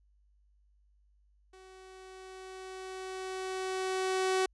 sawtooth tone with level ramp, 376.4 Hz, F#4, 30 cents sharp, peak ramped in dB -49 to -22 dBFS, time 1.53-4.46 s, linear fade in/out 5 ms, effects added 50 Hz sine -64 dBFS peak until 4.53 s + resampled to 22050 Hz

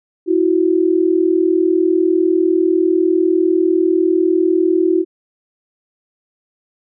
sine tone pair together, 329.6 / 369.6 Hz, E4 / F#4, 0 / -2 cents, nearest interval major second, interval 198 cents, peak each -14 dBFS, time 0.26-5.05 s, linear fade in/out 50 ms, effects none

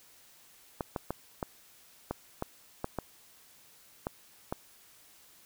clicks, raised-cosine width 1 ms, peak -18 dBFS, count 10, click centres 0.808 / 0.962 / 1.106 / 1.428 / 2.11 / 2.424 / 2.844 / 2.987 / 4.069 / 4.525 s, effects white hiss -59 dBFS RMS until 5.45 s

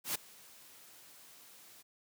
white noise with ADSR envelope, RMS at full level -33 dBFS, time 0.04-1.83 s, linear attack 110 ms, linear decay 9 ms, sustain -24 dB, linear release 24 ms, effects high-pass 100 Hz 12 dB/octave

